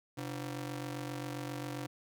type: ring-modulated tone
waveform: sawtooth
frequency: 210.9 Hz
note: G#3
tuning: 27 cents sharp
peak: -31 dBFS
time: 0.17-1.87 s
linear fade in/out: 10 ms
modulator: 81.7 Hz
effects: none